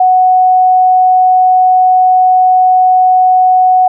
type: tone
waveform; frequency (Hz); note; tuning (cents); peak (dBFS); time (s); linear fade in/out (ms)
sine; 740; F#5; 0; -4; 0-3.88; 5
effects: none